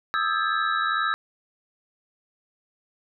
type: tone cluster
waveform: sine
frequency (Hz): 1232 / 1314 / 1608 / 1721 / 3884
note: D#6 / E6 / G6 / A6 / B7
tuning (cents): -17 / -6 / +44 / -39 / -30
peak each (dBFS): -29 / -25 / -28 / -31 / -33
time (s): 0.14-1.14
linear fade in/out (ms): 0
effects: none